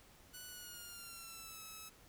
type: tone with pitch glide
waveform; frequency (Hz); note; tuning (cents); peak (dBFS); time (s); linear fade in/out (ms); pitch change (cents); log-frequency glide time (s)
5% pulse; 1480 to 1295.9; F#6 to E6; 0 to -30; -38; 0.33-1.9; 20; -230; 0.48-1.61
effects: pink hiss -63 dBFS RMS until 2.08 s